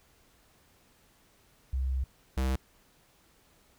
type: tone pair in turn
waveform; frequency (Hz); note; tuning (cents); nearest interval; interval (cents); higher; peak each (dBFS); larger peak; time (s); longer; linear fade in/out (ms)
sine / square; 65.41 / 65.41; C2 / C2; 0 / 0; unison; 0; neither; -27; neither; 1.73-2.04 / 2.37-2.56; first; 5
effects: pink hiss -64 dBFS RMS until 3.78 s